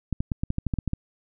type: clicks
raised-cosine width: 5 ms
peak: -13 dBFS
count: 11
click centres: 0.127 / 0.205 / 0.318 / 0.435 / 0.504 / 0.584 / 0.667 / 0.738 / 0.787 / 0.877 / 0.934 s
effects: none